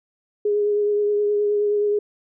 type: tone with vibrato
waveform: sine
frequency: 414.1 Hz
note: G#4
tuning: 5 cents flat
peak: -17 dBFS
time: 0.45-1.99 s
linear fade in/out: 5 ms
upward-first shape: triangle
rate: 9.5 Hz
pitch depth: 21 cents each way
effects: none